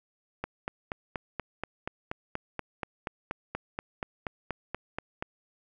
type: click train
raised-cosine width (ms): 0.5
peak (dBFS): -17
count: 21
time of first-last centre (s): 0.44-5.225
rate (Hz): 4.18
effects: none